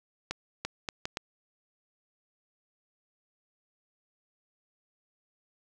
accelerating click train, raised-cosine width 0.2 ms, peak -15 dBFS, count 5, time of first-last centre 0.31-1.171 s, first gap 340 ms, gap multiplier 0.7, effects none

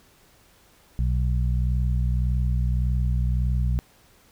harmonic tone, 61.74 Hz, B1, in tune, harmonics 1 / 2 / 3, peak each -21 / -26 / -34 dBFS, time 0.99-3.79 s, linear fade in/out 0 ms, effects pink hiss -57 dBFS RMS until 4.31 s

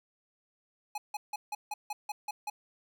square tone bursts, 840 Hz, G#5, 19 cents sharp, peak -34 dBFS, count 9, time 0.95-2.5 s, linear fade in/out 5 ms, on 30 ms, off 160 ms, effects none

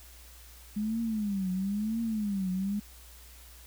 sine tone with vibrato, 205.9 Hz, G#3, 15 cents flat, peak -28 dBFS, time 0.76-2.8 s, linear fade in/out 10 ms, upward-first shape triangle, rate 1 Hz, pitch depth 210 cents each way, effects added 60 Hz sine -51 dBFS peak until 3.66 s + white hiss -54 dBFS RMS until 3.66 s

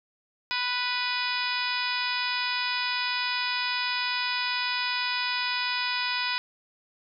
harmonic tone with a mistuned harmonic, 493.9 Hz, B4, in tune, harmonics 2 / 3 / 4 / 5 / 6 / 7 / 8 / 9 / 10, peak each -33 / -34 / -35 / -32 / -38 / -37 / -36 / -39 / -34 dBFS, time 0.51-6.38 s, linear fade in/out 0 ms, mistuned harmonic 10, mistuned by +18 cents, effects none

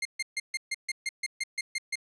sawtooth tone bursts, 2116 Hz, C7, 19 cents sharp, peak -25 dBFS, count 12, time 0.02-1.956 s, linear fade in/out 5 ms, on 33 ms, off 140 ms, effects resampled to 24000 Hz + 11-bit

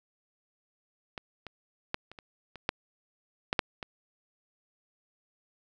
clicks, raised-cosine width 0.3 ms, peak -21 / -25 / -13 / -30 / -29 / -28 / -10 / -11 / -7 / -21 dBFS, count 10, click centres 1.178 / 1.467 / 1.944 / 2.116 / 2.188 / 2.557 / 2.691 / 3.529 / 3.592 / 3.828 s, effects none

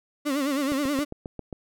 35% pulse tone with vibrato, 280 Hz, C#4, 18 cents sharp, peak -22 dBFS, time 0.25-1.05 s, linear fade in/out 20 ms, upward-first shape sine, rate 9.4 Hz, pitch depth 110 cents each way
click train, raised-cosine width 2 ms, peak -21 dBFS, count 7, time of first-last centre 0.72-1.528 s, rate 7.43 Hz
effects none

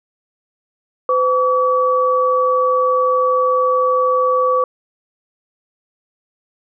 sine tone pair together, 508.7 / 1142 Hz, C5 / D6, -49 / -49 cents, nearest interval octave + major second, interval 1400 cents, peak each -15 dBFS, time 1.09-4.64 s, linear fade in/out 2 ms, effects none

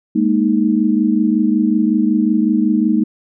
sine chord, Ab suspended second, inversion none, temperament equal, 207.7 / 233.1 / 311.1 Hz, Ab3 / Bb3 / Eb4, 0 / 0 / 0 cents, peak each -16 dBFS, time 0.15-3.04 s, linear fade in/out 10 ms, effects none

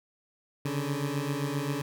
20% pulse beating tone pair, 138.7 / 146.3 Hz, C#3 / D3, +1 / -6 cents, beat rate 7.6 Hz, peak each -27 / -27 dBFS, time 0.65-1.82 s, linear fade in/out 5 ms, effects none

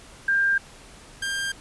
sine / sawtooth tone pair in turn, 1595 / 1595 Hz, G6 / G6, +30 / +30 cents, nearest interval unison, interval 0 cents, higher neither, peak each -18 / -22 dBFS, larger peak first, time 0.28-0.58 / 1.22-1.52 s, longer neither, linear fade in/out 5 ms, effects pink hiss -47 dBFS RMS until 1.6 s + resampled to 24000 Hz

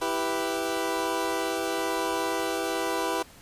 20% pulse chord, E minor, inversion none, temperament equal, 329.6 / 392 / 493.9 Hz, E4 / G4 / B4, 0 / 0 / 0 cents, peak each -26 dBFS, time 0.01-3.23 s, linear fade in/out 10 ms, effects pink hiss -51 dBFS RMS until 3.41 s + resampled to 32000 Hz

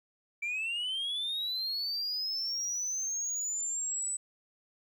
sine linear sweep, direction up, 2321 to 8020 Hz, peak -29 dBFS, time 0.42-4.17 s, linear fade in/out 10 ms, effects tanh soft clip ceiling -30 dBFS + 11-bit

